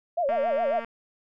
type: tone with vibrato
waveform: sine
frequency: 622.3 Hz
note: D#5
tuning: in tune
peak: -22 dBFS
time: 0.17-0.8 s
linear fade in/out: 10 ms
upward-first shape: sine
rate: 7.3 Hz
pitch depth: 240 cents each way
type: click train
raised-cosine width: 0.5 ms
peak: -23 dBFS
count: 129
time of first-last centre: 0.29-0.847 s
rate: 230 Hz
effects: none